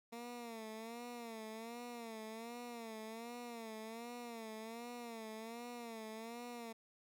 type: tone with vibrato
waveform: 15% pulse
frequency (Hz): 230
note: A#3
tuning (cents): -23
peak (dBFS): -40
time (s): 0.12-6.73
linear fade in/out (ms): 10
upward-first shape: sine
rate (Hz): 1.3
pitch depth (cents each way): 91
effects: none